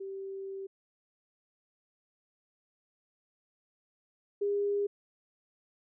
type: tone pair in turn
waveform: sine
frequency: 388.6 / 405.7 Hz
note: G4 / G#4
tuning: -15 / -41 cents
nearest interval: minor second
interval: 74 cents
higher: second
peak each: -37 / -27 dBFS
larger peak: second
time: 0-0.67 / 4.41-4.87 s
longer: first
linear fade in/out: 10 ms
effects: none